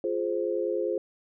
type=chord; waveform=sine; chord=F minor; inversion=none; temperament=just; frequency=349.2 / 419.1 / 523.8 Hz; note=F4 / Ab4 / C5; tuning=0 / +16 / +2 cents; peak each=-30 dBFS; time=0.04-0.98 s; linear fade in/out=2 ms; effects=none